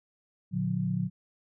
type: chord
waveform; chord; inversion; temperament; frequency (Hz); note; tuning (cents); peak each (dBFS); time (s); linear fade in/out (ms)
sine; Bb augmented; none; equal with one note detuned; 116.54 / 146.83 / 181.29; Bb2 / D3 / F#3; 0 / 0 / -35; -33 / -32 / -29; 0.51-1.1; 50
effects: none